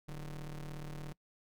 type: ring-modulated tone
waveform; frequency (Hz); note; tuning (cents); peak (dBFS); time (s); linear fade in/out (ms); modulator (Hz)
45% pulse; 83.1; E2; +15; -38; 0.08-1.13; 10; 64.6
effects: noise-tail reverb RT60 0.1 s tail -23 dB re dry